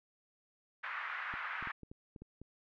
pink band-pass noise, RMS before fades -41 dBFS, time 0.83-1.72 s, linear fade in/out 10 ms, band 1200 to 2000 Hz, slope 24 dB/octave
clicks, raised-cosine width 3 ms, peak -36 dBFS, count 8, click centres 1.339 / 1.626 / 1.673 / 1.833 / 1.915 / 2.162 / 2.22 / 2.416 s
effects none

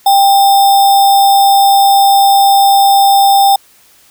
sine tone with sample-and-hold, 792 Hz, G5, 18 cents sharp, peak -4 dBFS, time 0.06-3.56 s, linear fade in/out 5 ms, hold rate 4410 Hz, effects white hiss -46 dBFS RMS until 4.1 s

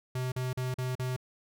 square tone bursts, 127.6 Hz, C3, 43 cents flat, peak -31 dBFS, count 5, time 0.15-1.164 s, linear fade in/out 5 ms, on 170 ms, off 41 ms, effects none

